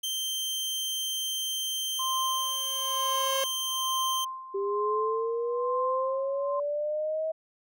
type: tone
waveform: sawtooth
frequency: 3136 Hz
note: G7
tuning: in tune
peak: -26 dBFS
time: 0.03-4.25 s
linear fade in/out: 10 ms
type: tone with exponential growth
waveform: sawtooth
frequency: 540 Hz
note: C#5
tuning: 45 cents flat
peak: -23 dBFS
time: 1.92-3.44 s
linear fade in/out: 2 ms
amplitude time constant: 330 ms
type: tone with tremolo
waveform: sine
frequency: 1046.5 Hz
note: C6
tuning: in tune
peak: -27 dBFS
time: 1.99-6.6 s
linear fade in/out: 5 ms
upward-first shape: sine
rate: 1.1 Hz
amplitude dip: 80%
type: linear sweep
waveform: sine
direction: up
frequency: 392 to 641 Hz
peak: -27 dBFS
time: 4.54-7.32 s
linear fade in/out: 10 ms
effects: none